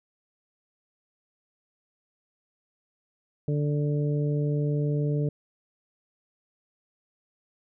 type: harmonic tone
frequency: 146.83 Hz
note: D3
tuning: in tune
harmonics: 1 / 2 / 3 / 4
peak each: -24 / -33 / -32 / -39 dBFS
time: 3.48-5.29 s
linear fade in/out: 2 ms
effects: none